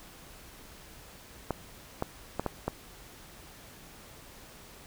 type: clicks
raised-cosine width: 1 ms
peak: -15 dBFS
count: 5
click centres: 1.507 / 2.024 / 2.396 / 2.463 / 2.68 s
effects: pink hiss -51 dBFS RMS until 4.86 s